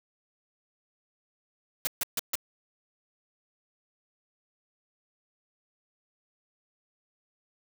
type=noise bursts; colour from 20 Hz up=white; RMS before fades=-29 dBFS; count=4; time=1.85-2.354 s; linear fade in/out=0 ms; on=21 ms; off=140 ms; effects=none